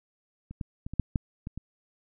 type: clicks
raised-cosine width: 5 ms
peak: -28 / -20 / -24 / -24 / -11 / -13 / -23 / -24 dBFS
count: 8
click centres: 0.51 / 0.612 / 0.865 / 0.936 / 0.997 / 1.158 / 1.471 / 1.576 s
effects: none